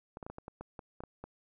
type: clicks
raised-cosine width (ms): 1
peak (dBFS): -29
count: 11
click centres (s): 0.171 / 0.228 / 0.265 / 0.3 / 0.384 / 0.481 / 0.61 / 0.792 / 1.005 / 1.037 / 1.24
effects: none